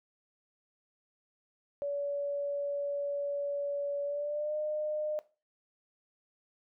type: tone with pitch glide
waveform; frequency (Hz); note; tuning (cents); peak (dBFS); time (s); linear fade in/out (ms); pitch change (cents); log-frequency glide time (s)
sine; 570 to 607.4; C#5 to D#5; +48 to -42; -31; 1.82-5.19; 0; +110; 4.04-4.55
effects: noise-tail reverb RT60 0.3 s tail -17 dB re dry